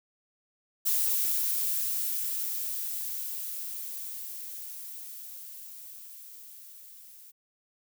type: noise with level ramp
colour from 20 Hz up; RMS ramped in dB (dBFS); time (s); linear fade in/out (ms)
violet; -26 to -51; 0.85-7.32; 20
effects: none

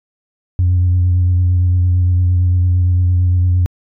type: tone with vibrato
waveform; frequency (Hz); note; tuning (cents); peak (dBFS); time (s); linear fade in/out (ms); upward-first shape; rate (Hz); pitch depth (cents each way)
sine; 89.6; F2; +45; -8; 0.59-3.66; 0; triangle; 8.8; 31
effects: tanh soft clip ceiling -7 dBFS

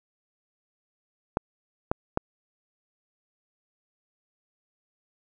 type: clicks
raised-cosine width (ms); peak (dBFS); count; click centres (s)
1; -9; 3; 1.371 / 1.915 / 2.174
effects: none

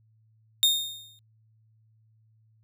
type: tone with exponential decay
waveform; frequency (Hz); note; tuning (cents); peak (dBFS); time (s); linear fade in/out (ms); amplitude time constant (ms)
40% pulse; 3675; A#7; -25; -15; 0.63-1.19; 0; 120
effects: added 110 Hz sine -60 dBFS peak until 2.63 s

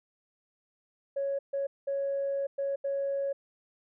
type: tone bursts at uneven times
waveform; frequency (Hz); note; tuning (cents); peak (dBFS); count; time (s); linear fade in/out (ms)
sine; 554.4; C#5; 0; -27; 5; 1.16-1.39 / 1.53-1.67 / 1.87-2.47 / 2.58-2.76 / 2.84-3.33; 10
effects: tanh soft clip ceiling -24 dBFS

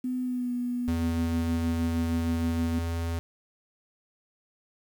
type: tone with pitch glide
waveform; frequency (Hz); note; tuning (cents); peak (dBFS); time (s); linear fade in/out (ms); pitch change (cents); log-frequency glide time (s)
sine; 252.6 to 244.7; B3 to B3; +39 to -16; -27; 0.04-2.79; 5; -55; 0.22-0.52
type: tone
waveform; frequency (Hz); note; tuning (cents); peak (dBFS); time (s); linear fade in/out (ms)
square; 83.7; E2; +27; -29; 0.88-3.19; 0
effects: 9-bit

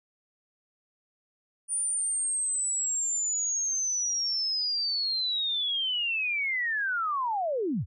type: linear sweep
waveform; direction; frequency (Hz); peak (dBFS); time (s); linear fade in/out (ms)
sine; down; 9420 to 61.2; -26; 1.68-7.86; 50
effects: none

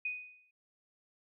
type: tone with exponential decay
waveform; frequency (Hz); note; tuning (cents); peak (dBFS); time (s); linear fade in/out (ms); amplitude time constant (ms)
sine; 2489; D#7; 0; -31; 0.05-0.51; 5; 100
effects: none

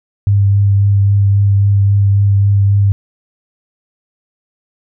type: tone with vibrato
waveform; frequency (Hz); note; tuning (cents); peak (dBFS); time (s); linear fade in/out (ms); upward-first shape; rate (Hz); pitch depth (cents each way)
sine; 100; G2; +35; -7; 0.27-2.92; 0; triangle; 3.7; 17
effects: none

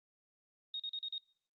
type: tone bursts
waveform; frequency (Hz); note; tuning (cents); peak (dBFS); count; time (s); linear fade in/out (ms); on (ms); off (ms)
sine; 3729; A#7; 0; -37; 5; 0.74-1.181; 2; 57; 39
effects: noise-tail reverb RT60 0.6 s tail -26 dB re dry + Opus 32 kbps

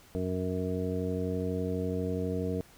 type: harmonic tone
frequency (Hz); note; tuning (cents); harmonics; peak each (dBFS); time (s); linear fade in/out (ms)
92.1; F#2; -7; 1 / 2 / 3 / 4 / 5 / 7; -35 / -35 / -36 / -41 / -34 / -42; 0.15-2.61; 0
effects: pink hiss -57 dBFS RMS until 2.77 s

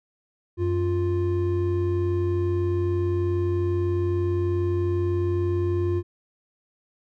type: tone pair together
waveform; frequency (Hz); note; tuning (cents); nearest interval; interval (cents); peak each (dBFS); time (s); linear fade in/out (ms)
triangle; 92.8 / 350.4; F#2 / F4; +6 / +6; octave + major seventh; 2300; -22; 0.57-6.03; 50
effects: none

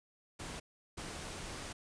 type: noise bursts at uneven times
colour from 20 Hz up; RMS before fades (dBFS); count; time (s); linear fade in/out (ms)
pink; -44; 2; 0.39-0.6 / 0.97-1.73; 10
effects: resampled to 22050 Hz

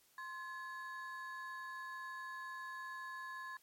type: ring-modulated tone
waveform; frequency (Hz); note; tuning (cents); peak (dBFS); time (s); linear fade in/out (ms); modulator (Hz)
triangle; 1376; F6; -26; -39; 0.18-3.57; 2; 329
effects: white hiss -70 dBFS RMS until 3.62 s + MP3 64 kbps

